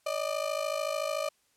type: ring-modulated tone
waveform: 35% pulse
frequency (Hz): 600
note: D5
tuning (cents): +37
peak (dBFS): -25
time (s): 0.06-1.29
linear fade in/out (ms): 5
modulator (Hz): 26.8
effects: white hiss -70 dBFS RMS until 1.56 s + low-pass 11000 Hz 12 dB/octave